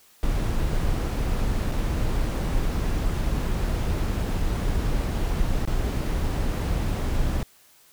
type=noise with dropouts; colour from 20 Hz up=brown; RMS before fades=-24 dBFS; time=0.23-7.43 s; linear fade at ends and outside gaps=1 ms; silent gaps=1.715-1.719 / 5.652-5.674 s; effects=white hiss -56 dBFS RMS until 7.92 s